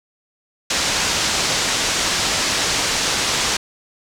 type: low-pass noise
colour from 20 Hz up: white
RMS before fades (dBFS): -20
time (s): 0.7-3.57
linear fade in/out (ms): 5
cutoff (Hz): 7000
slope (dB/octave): 24
effects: none